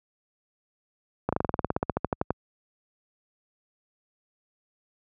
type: slowing click train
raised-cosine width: 1 ms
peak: -10 dBFS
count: 18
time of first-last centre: 1.29-2.306 s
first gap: 36 ms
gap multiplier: 1.06
effects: high-pass 60 Hz 12 dB/octave